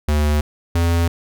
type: tone pair in turn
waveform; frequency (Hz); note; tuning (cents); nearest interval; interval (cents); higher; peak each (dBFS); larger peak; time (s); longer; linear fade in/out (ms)
square; 74.7 / 84.7; D2 / E2; +30 / +48; major second; 218; second; -15; neither; 0.08-0.41 / 0.75-1.08; neither; 5
effects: none